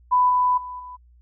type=tone with level steps; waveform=sine; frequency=996 Hz; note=B5; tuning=14 cents sharp; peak=-14 / -16 / -31 / -35 dBFS; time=0.11-0.97 s; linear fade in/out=20 ms; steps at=0.29 / 0.57 / 0.79 s; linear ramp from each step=10 ms; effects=added 60 Hz sine -50 dBFS peak until 1.21 s